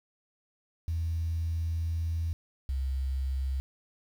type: tone pair in turn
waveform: sine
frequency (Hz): 82.41 / 66.74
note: E2 / C2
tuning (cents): 0 / +35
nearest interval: major third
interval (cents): 365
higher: first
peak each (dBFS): -27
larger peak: neither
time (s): 0.88-2.33 / 2.69-3.6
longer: first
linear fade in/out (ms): 0
effects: tanh soft clip ceiling -23 dBFS + 9-bit